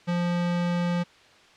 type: tone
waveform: square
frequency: 174.61 Hz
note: F3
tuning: in tune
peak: -24 dBFS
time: 0.07-1.04 s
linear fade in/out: 20 ms
effects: white hiss -54 dBFS RMS until 1.56 s + low-pass 4000 Hz 12 dB/octave